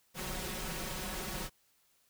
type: noise with comb filter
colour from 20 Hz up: pink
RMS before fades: -39 dBFS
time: 0.14-1.5 s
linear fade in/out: 50 ms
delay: 5.4 ms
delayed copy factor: +1
effects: white hiss -71 dBFS RMS until 2.09 s